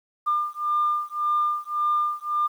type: beating tone pair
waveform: sine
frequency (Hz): 1200 / 1201.8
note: D6 / D6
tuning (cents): +37 / +40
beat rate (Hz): 1.8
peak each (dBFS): -24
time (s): 0.26-2.48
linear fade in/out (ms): 20
effects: tanh soft clip ceiling -14 dBFS + 9-bit